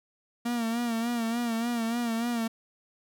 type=tone with vibrato; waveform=45% pulse; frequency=233.1 Hz; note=A#3; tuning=in tune; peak=-27 dBFS; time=0.45-2.48 s; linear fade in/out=10 ms; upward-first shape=sine; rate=3.4 Hz; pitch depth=60 cents each way; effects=none